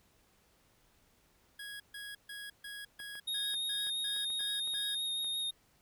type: tone bursts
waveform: 25% pulse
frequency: 1658 Hz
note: G#6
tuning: 3 cents flat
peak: -39 dBFS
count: 10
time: 1.59-4.95 s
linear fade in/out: 5 ms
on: 210 ms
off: 140 ms
type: clicks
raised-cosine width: 0.5 ms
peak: -39 dBFS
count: 10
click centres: 3.001 / 3.154 / 3.54 / 3.869 / 4.164 / 4.303 / 4.406 / 4.675 / 4.737 / 5.245 s
type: tone with vibrato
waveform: square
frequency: 3716 Hz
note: A#7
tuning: 6 cents flat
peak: -34 dBFS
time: 3.27-5.51 s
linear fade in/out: 10 ms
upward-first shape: sine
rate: 5.8 Hz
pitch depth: 16 cents each way
effects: pink hiss -69 dBFS RMS until 5.81 s